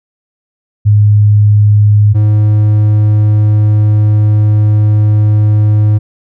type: tone pair in turn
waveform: sine / triangle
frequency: 104.3 / 105.82 Hz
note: G#2 / G#2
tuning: +8 / +33 cents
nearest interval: unison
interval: 25 cents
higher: second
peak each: -3 dBFS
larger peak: neither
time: 0.85-2.14 / 2.14-5.99 s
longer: second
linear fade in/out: 20 ms
effects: none